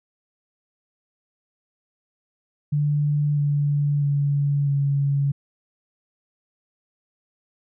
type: tone with pitch steps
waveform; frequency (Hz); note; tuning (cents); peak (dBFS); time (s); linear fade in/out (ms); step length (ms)
sine; 147 / 144.81 / 142.65 / 140.52; D3 / D3 / C#3 / C#3; +2 / -24 / +50 / +24; -18; 2.72-5.32; 10; 650
effects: none